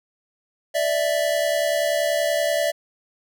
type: tone pair together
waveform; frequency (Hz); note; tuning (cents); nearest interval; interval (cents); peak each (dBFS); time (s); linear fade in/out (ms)
square; 587.3 / 657.7; D5 / E5; 0 / -4; major second; 196; -23; 0.74-2.72; 20
effects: none